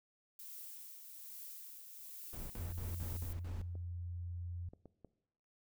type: noise with tremolo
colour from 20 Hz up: violet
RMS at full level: -49 dBFS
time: 0.39-3.33 s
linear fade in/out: 2 ms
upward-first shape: triangle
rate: 1.2 Hz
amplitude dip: 45%
type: noise bursts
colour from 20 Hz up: brown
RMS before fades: -46 dBFS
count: 6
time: 2.33-3.615 s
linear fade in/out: 0 ms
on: 170 ms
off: 53 ms
type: tone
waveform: sine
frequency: 87.2 Hz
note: F2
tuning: 2 cents flat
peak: -40 dBFS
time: 2.59-4.69 s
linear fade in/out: 5 ms
type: clicks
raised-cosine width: 2 ms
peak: -40 dBFS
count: 4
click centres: 3.754 / 4.735 / 4.857 / 5.047 s
effects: noise-tail reverb RT60 0.8 s tail -19 dB re dry